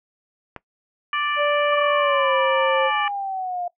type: click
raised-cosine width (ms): 0.5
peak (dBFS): -18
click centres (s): 0.563
type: harmonic tone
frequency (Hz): 587.3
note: D5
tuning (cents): 0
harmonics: 2 / 3 / 4 / 5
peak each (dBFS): -23 / -27 / -29 / -31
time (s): 1.13-3.08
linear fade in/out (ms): 2
type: tone with pitch glide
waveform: sine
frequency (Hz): 584 to 532.4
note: D5 to C5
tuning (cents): -10 to +30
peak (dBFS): -19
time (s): 1.36-2.91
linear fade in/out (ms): 50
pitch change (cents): -160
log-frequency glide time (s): 1.99-2.33
type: exponential sweep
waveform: sine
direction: down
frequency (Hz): 1170 to 698.5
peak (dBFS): -24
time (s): 1.72-3.68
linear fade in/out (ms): 5
effects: noise-tail reverb RT60 0.1 s tail -19 dB re dry